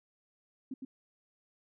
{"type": "tone with echo", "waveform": "sine", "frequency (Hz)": 262.6, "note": "C4", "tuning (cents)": 6, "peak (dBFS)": -36, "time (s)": [0.71, 0.74], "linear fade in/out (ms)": 5, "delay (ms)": 110, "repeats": 1, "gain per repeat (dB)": -3, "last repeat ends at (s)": 0.85, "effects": []}